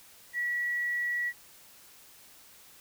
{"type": "tone", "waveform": "sine", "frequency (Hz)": 1934, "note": "B6", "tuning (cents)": -37, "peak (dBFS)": -28, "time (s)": [0.33, 1.33], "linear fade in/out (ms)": 50, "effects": ["white hiss -55 dBFS RMS until 2.8 s"]}